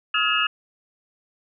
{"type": "tone cluster", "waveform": "sine", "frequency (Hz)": [1272, 1400, 1686, 2614, 2845], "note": ["D#6", "F6", "G#6", "E7", "F7"], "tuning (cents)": [38, 4, 26, -15, 31], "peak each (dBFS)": [-24, -28, -28, -25, -23], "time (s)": [0.14, 0.47], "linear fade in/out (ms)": 5, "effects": []}